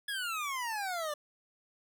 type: exponential sweep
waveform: 25% pulse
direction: down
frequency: 1700 to 580 Hz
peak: -30 dBFS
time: 0.08-1.14 s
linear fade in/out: 5 ms
effects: none